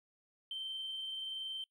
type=tone with amplitude modulation; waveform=triangle; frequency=3115 Hz; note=G7; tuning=12 cents flat; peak=-34 dBFS; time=0.51-1.64 s; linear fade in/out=2 ms; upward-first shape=sine; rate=21.2 Hz; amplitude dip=30%; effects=noise-tail reverb RT60 0.1 s tail -24 dB re dry + tanh soft clip ceiling -36 dBFS